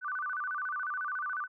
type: tone with vibrato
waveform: sine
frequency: 1332 Hz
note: E6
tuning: 18 cents sharp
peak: -32 dBFS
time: 0.01-1.48 s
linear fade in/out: 50 ms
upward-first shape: square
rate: 14 Hz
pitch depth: 210 cents each way
effects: none